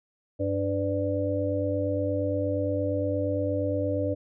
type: harmonic tone with a mistuned harmonic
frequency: 98 Hz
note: G2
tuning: in tune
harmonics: 1 / 3 / 5 / 6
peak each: -30 / -30 / -30 / -30 dBFS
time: 0.39-4.15 s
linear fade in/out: 20 ms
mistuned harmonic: 5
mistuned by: +33 cents
effects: none